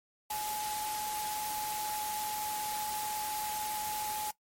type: tone in noise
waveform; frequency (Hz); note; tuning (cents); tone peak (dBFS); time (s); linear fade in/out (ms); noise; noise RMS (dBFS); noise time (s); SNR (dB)
sine; 850; G#5; +40; -35; 0.3-4.31; 5; white; -39; 0.3-4.31; +1
effects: noise-tail reverb RT60 0.1 s tail -18 dB re dry + MP3 64 kbps